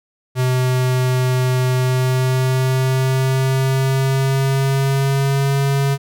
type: tone with pitch glide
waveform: square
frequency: 127.7 to 138.46 Hz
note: C3 to C#3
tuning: -42 to -2 cents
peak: -15 dBFS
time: 0.35-5.98 s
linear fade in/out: 50 ms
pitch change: +140 cents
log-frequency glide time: 1.75-5.59 s
effects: none